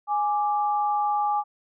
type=tone pair together; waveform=sine; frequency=830.6 / 1174.6 Hz; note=G#5 / D6; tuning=0 / 0 cents; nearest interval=tritone; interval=600 cents; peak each=-22 / -28 dBFS; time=0.07-1.44 s; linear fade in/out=50 ms; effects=none